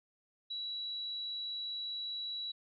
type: tone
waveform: sine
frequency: 3915 Hz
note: B7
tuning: 16 cents flat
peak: -37 dBFS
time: 0.5-2.52 s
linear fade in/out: 10 ms
effects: none